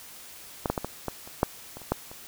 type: clicks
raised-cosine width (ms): 1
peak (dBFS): -12 / -10 / -13 / -16 / -15 / -30 / -6 / -25 / -30 / -9 / -28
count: 11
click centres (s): 0.658 / 0.7 / 0.778 / 0.846 / 1.083 / 1.275 / 1.431 / 1.77 / 1.817 / 1.92 / 2.115
effects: white hiss -46 dBFS RMS until 2.27 s